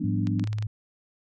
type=chord; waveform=sine; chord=G dominant seventh; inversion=third; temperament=equal; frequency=174.61 / 196 / 246.9 / 293.7 Hz; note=F3 / G3 / B3 / D4; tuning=0 / 0 / 0 / 0 cents; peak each=-31 dBFS; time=0-0.45 s; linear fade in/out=10 ms
type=tone; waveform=sine; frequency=106.6 Hz; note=G#2; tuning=46 cents sharp; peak=-26 dBFS; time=0.04-0.67 s; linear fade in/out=5 ms
type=clicks; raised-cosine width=0.2 ms; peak=-22 dBFS; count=7; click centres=0.271 / 0.396 / 0.44 / 0.474 / 0.53 / 0.585 / 0.625 s
effects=none